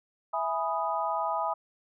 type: chord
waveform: sine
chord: E major seventh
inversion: none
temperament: equal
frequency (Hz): 659.3 / 830.6 / 987.8 / 1244.5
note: E5 / G#5 / B5 / D#6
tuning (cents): 0 / 0 / 0 / 0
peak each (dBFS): -33 / -32 / -32 / -33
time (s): 0.33-1.54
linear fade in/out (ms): 10
effects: none